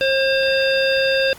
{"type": "harmonic tone with a mistuned harmonic", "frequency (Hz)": 536, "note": "C5", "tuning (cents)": 42, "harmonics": [1, 3, 5, 7, 9], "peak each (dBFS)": [-17, -22, -24, -25, -27], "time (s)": [0.01, 1.33], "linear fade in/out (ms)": 0, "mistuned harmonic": 7, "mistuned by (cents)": -65, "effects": ["pink hiss -42 dBFS RMS until 1.38 s", "Opus 24 kbps"]}